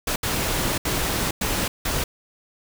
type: noise bursts at uneven times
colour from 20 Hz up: pink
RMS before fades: -24 dBFS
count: 5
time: 0.07-0.16 / 0.23-0.78 / 0.85-1.31 / 1.41-1.68 / 1.85-2.04 s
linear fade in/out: 5 ms
effects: none